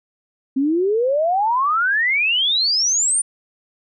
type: exponential sweep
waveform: sine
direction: up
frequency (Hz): 259.3 to 9397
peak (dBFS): -15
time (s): 0.56-3.22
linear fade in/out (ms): 10
effects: none